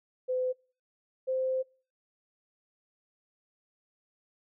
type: tone pair in turn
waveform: sine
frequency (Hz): 509 / 520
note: C5 / C5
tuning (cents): -48 / -11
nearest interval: unison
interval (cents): 37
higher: second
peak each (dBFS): -27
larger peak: neither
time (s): 0.28-0.53 / 1.27-1.63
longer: second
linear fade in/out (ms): 20
effects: noise-tail reverb RT60 0.4 s tail -25 dB re dry